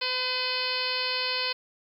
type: harmonic tone with a mistuned harmonic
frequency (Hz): 507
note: B4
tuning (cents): +45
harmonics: 1 / 2 / 3 / 4 / 5 / 6 / 7 / 8 / 9 / 10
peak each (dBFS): -37 / -36 / -38 / -38 / -33 / -35 / -39 / -33 / -34 / -37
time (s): 0.01-1.53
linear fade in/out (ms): 10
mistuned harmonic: 8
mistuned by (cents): +50
effects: 10-bit

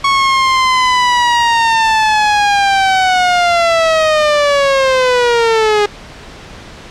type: linear sweep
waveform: sawtooth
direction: down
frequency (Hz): 1108.7 to 410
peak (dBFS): -5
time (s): 0.04-5.86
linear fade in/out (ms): 5
effects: pink hiss -33 dBFS RMS until 6.9 s + low-pass 5000 Hz 12 dB/octave

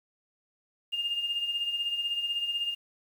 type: tone with tremolo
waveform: sine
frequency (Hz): 2820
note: F7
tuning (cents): +16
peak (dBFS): -25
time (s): 0.92-2.75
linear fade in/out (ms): 20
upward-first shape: sine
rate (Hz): 16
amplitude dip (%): 60
effects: tanh soft clip ceiling -21 dBFS + 9-bit

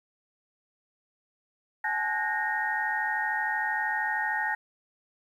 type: tone cluster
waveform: sine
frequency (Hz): 785 / 858 / 1464 / 1618 / 1854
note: G5 / A5 / F#6 / G#6 / A#6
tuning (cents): +2 / -44 / -19 / -46 / -10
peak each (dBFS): -38 / -31 / -36 / -36 / -29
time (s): 1.84-4.55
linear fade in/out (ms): 5
effects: 10-bit

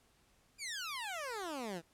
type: exponential sweep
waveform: 15% pulse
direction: down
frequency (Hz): 2468 to 157.2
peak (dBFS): -33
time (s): 0.58-1.82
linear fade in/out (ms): 50
effects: pink hiss -70 dBFS RMS until 1.93 s + low-pass 12000 Hz 12 dB/octave

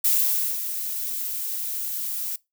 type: noise with ADSR envelope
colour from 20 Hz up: violet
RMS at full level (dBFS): -19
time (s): 0.04-2.36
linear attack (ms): 9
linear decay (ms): 540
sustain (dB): -10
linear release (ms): 4
effects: noise-tail reverb RT60 0.2 s tail -22 dB re dry

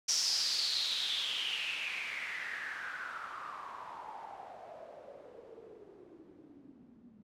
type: noise with low-pass filter sweep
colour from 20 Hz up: blue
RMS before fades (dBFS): -39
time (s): 0.08-7.23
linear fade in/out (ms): 10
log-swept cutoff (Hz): 5700 to 210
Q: 7
effects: none

